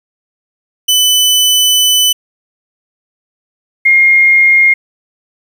sawtooth / sine tone pair in turn, 3000 / 2132 Hz, F#7 / C7, +23 / +32 cents, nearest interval tritone, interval 591 cents, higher first, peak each -4 dBFS, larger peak neither, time 0.88-2.13 / 3.85-4.74 s, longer first, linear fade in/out 10 ms, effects 7-bit

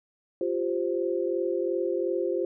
sine chord, F suspended second, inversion none, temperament equal, 349.2 / 392 / 523.3 Hz, F4 / G4 / C5, 0 / 0 / 0 cents, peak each -28 / -30 / -30 dBFS, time 0.41-2.45 s, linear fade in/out 2 ms, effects none

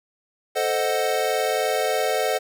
square chord, A diminished seventh, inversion none, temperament equal, 440 / 523.3 / 622.3 / 740 Hz, A4 / C5 / Eb5 / Gb5, 0 / 0 / 0 / 0 cents, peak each -27 dBFS, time 0.55-2.39 s, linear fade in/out 20 ms, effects none

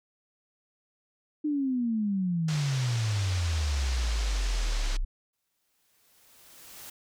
sine exponential sweep, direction down, 307.1 to 30.87 Hz, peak -25 dBFS, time 1.44-5.05 s, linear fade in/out 10 ms
white low-pass noise, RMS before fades -39 dBFS, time 2.48-4.97 s, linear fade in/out 5 ms, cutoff 6400 Hz, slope 24 dB/octave
white noise with exponential growth, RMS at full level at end -43 dBFS, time 5.33-6.9 s, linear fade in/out 5 ms, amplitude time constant 340 ms
effects none

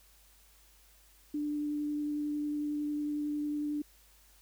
sine tone with vibrato, 295.9 Hz, D4, 13 cents sharp, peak -31 dBFS, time 1.34-3.82 s, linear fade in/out 5 ms, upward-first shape sine, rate 11 Hz, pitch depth 8 cents each way, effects added 50 Hz sine -63 dBFS peak until 4.41 s + white hiss -63 dBFS RMS until 4.41 s

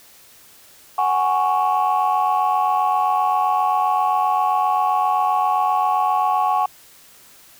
sine chord, F# suspended second, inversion none, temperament equal with one note detuned, 743 / 830.6 / 1108.7 Hz, F#5 / G#5 / C#6, +7 / 0 / 0 cents, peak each -19 dBFS, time 0.98-6.66 s, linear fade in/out 5 ms, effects tanh soft clip ceiling -10 dBFS + white hiss -48 dBFS RMS until 7.59 s

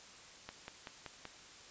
click train, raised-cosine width 0.3 ms, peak -28 dBFS, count 5, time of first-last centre 0.49-1.253 s, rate 5.24 Hz, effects white hiss -55 dBFS RMS until 1.7 s + resampled to 16000 Hz

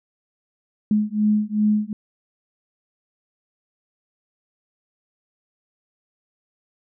sine beating tone pair, 210.1 / 212.7 Hz, G#3 / G#3, +20 / +42 cents, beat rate 2.6 Hz, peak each -20 dBFS, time 0.91-1.93 s, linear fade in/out 2 ms, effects none

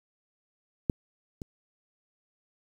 clicks, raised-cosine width 3 ms, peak -11 / -25 dBFS, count 2, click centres 0.898 / 1.418 s, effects 8-bit

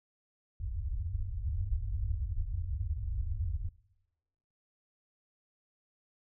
white low-pass noise, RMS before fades -34 dBFS, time 0.6-3.69 s, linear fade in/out 5 ms, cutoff 100 Hz, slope 96 dB/octave, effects noise-tail reverb RT60 1.0 s tail -22 dB re dry

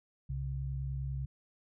sine tone pair together, 65.41 / 135.51 Hz, C2 / C#3, 0 / -39 cents, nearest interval octave + minor second, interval 1261 cents, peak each -37 / -36 dBFS, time 0.29-1.26 s, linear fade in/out 10 ms, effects none

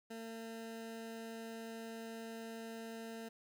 20% pulse tone, 226.4 Hz, A3, 50 cents sharp, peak -40 dBFS, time 0.1-3.29 s, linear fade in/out 10 ms, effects none

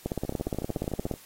two click trains, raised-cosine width 2 ms, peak -22 / -15 dBFS, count 13 / 19, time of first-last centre 0.25-1.139 / 0.06-1.113 s, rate 13.5 / 17.1 Hz, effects white hiss -52 dBFS RMS until 1.25 s + AAC 48 kbps

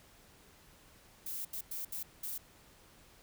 violet noise bursts at uneven times, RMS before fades -40 dBFS, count 5, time 1.26-1.45 / 1.53-1.61 / 1.71-1.85 / 1.92-2.03 / 2.23-2.38 s, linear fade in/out 5 ms, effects pink hiss -61 dBFS RMS until 3.22 s

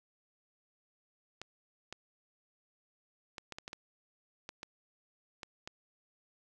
clicks, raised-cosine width 0.2 ms, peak -25 dBFS, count 11, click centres 1.416 / 1.926 / 3.382 / 3.523 / 3.585 / 3.679 / 3.731 / 4.491 / 4.631 / 5.432 / 5.675 s, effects none

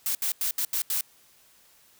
blue noise bursts at uneven times, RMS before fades -27 dBFS, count 6, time 0.06-0.15 / 0.22-0.32 / 0.41-0.51 / 0.58-0.65 / 0.73-0.82 / 0.9-1.01 s, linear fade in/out 2 ms, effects white hiss -59 dBFS RMS until 1.99 s

